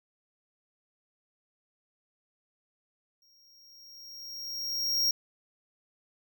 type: tone with exponential growth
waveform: square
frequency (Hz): 5588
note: F8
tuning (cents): 0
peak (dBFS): -23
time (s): 3.22-5.11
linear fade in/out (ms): 2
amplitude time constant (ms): 410
effects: none